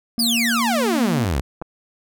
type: tone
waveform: triangle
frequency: 233.1 Hz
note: A#3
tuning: in tune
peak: -19 dBFS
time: 0.18-1.25 s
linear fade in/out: 0 ms
type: exponential sweep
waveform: sawtooth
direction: down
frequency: 5160 to 58.1 Hz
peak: -15 dBFS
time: 0.19-1.41 s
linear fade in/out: 5 ms
type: clicks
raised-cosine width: 1 ms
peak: -17 dBFS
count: 2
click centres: 1.616 / 1.622 s
effects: none